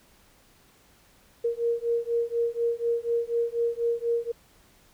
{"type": "beating tone pair", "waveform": "sine", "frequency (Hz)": [466.2, 470.3], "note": ["A#4", "A#4"], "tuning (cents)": [0, 15], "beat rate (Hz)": 4.1, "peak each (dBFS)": -27, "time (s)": [1.44, 4.32], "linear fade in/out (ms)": 10, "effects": ["pink hiss -59 dBFS RMS until 4.93 s"]}